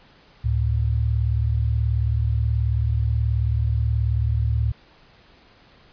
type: tone pair together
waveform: sine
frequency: 72.31 / 110.9 Hz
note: D2 / A2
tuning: -26 / +14 cents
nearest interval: perfect fifth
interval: 740 cents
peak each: -21 dBFS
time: 0.44-4.72 s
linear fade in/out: 10 ms
effects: pink hiss -53 dBFS RMS until 5.92 s + resampled to 11025 Hz